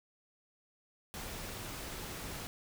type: noise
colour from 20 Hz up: pink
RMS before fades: -43 dBFS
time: 1.14-2.47 s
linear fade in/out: 0 ms
effects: none